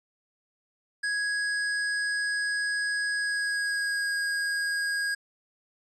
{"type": "tone with pitch glide", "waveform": "square", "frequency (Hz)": [1661.2, 1636.4], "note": ["G#6", "G#6"], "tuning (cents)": [0, -26], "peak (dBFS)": -27, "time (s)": [1.03, 5.15], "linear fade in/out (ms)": 10, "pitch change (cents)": -26, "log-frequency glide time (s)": [3.16, 4.15], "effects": ["resampled to 24000 Hz"]}